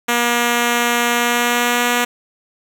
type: tone with pitch glide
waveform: 5% pulse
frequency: 238.8 to 242.1 Hz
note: A#3 to B3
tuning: +42 to -34 cents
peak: -3 dBFS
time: 0.08-2.05 s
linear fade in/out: 10 ms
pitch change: +24 cents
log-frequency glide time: 1.1-1.86 s
effects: none